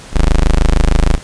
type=tone; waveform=25% pulse; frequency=26.46 Hz; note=G#0; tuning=33 cents sharp; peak=-4 dBFS; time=0.12-1.19 s; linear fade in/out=50 ms; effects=pink hiss -35 dBFS RMS until 1.23 s + resampled to 22050 Hz